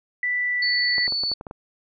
sine tone with pitch glide, 1975.5 to 1961.9 Hz, B6 to B6, 0 to -12 cents, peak -21 dBFS, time 0.23-1.07 s, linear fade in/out 2 ms, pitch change -12 cents, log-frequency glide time 0.37-0.91 s
sine tone, 4466 Hz, C#8, 12 cents sharp, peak -22 dBFS, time 0.62-1.34 s, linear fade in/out 5 ms
clicks, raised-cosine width 1 ms, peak -21 dBFS, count 8, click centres 0.982 / 1.079 / 1.123 / 1.236 / 1.316 / 1.411 / 1.468 / 1.511 s
effects none

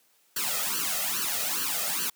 white noise with flanger, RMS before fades -29 dBFS, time 0.36-2.1 s, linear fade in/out 5 ms, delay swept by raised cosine 0.67 to 1.59 ms, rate 2.4 Hz, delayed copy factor +0.95, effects white hiss -65 dBFS RMS until 2.15 s + high-pass 200 Hz 12 dB/octave

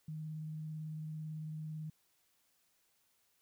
sine tone with vibrato, 155.56 Hz, D#3, in tune, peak -40 dBFS, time 0.08-1.9 s, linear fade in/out 5 ms, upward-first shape sine, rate 18 Hz, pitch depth 15 cents each way, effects white hiss -75 dBFS RMS until 3.41 s

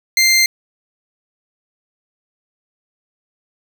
20% pulse tone, 2093 Hz, C7, in tune, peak -5 dBFS, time 0.17-0.46 s, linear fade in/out 2 ms, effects 7-bit

